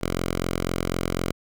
5% pulse tone, 44 Hz, F1, 14 cents sharp, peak -13 dBFS, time 0.01-1.32 s, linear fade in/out 10 ms, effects none

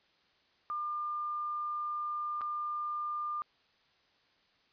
sine tone with dropouts, 1200 Hz, D6, 37 cents sharp, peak -33 dBFS, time 0.7-3.42 s, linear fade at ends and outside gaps 0 ms, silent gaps 2.41-2.416 s, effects white hiss -69 dBFS RMS until 4.72 s + resampled to 11025 Hz

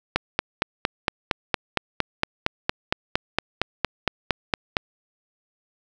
click train, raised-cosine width 0.3 ms, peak -3 dBFS, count 21, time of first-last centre 0.16-4.768 s, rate 4.34 Hz, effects none

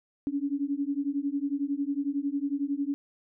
sine beating tone pair, 277 / 288 Hz, C#4 / D4, -1 / -34 cents, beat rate 11 Hz, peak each -30 dBFS, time 0.27-2.94 s, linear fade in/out 0 ms, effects none

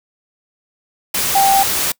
sine tone in noise, 784 Hz, G5, in tune, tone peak -10 dBFS, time 1.35-1.63 s, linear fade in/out 5 ms, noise white, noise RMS -18 dBFS, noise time 1.14-1.92 s, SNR +5 dB, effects noise-tail reverb RT60 0.1 s tail -24 dB re dry

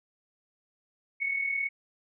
sine tone pair together, 2178 / 2217 Hz, C#7 / C#7, -31 / 0 cents, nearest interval unison, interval 31 cents, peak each -35 / -28 dBFS, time 1.2-1.69 s, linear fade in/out 20 ms, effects none

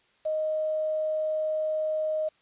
sine tone with quantisation, 622.3 Hz, D#5, in tune, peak -25 dBFS, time 0.25-2.29 s, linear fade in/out 10 ms, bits 8, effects white hiss -65 dBFS RMS until 2.41 s + resampled to 8000 Hz

